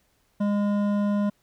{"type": "tone with hard clipping", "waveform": "sine", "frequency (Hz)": 204.6, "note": "G#3", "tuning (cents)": -26, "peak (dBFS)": -23, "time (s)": [0.4, 1.3], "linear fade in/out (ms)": 10, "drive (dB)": 11, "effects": ["pink hiss -67 dBFS RMS until 1.42 s"]}